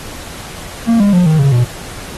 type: tone with pitch steps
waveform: triangle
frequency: 230 / 202.6 / 178.38 / 157.09 / 138.35 / 121.84 Hz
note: A#3 / G#3 / F3 / D#3 / C#3 / B2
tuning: -23 / -43 / +37 / +17 / -3 / -23 cents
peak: -5 dBFS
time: 0.87-1.65 s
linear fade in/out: 20 ms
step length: 130 ms
effects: pink hiss -30 dBFS RMS until 2.17 s + AAC 32 kbps